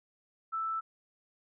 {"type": "tone", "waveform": "sine", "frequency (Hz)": 1321, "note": "E6", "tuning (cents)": 3, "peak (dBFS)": -31, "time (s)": [0.52, 0.81], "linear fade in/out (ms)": 20, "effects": []}